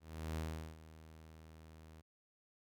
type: tone with ADSR envelope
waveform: sawtooth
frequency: 79.4 Hz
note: D#2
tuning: 36 cents sharp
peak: -34 dBFS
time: 0-2.02 s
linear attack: 370 ms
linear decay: 390 ms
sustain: -17 dB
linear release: 23 ms
effects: none